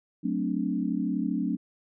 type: chord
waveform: sine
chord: D dominant seventh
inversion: first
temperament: equal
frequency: 185 / 220 / 261.6 / 293.7 Hz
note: F#3 / A3 / C4 / D4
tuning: 0 / 0 / 0 / 0 cents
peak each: -31 dBFS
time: 0.23-1.57 s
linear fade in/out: 20 ms
effects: none